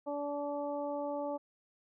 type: harmonic tone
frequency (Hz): 288.6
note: D4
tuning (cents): -30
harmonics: 1 / 2 / 3 / 4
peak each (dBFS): -40 / -36 / -41 / -49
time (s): 0.06-1.38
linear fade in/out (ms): 20
effects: none